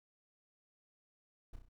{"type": "noise with echo", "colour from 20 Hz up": "brown", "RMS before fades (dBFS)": -45, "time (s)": [1.53, 1.56], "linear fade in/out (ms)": 5, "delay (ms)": 32, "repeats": 4, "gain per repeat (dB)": -5, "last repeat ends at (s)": 1.688, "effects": []}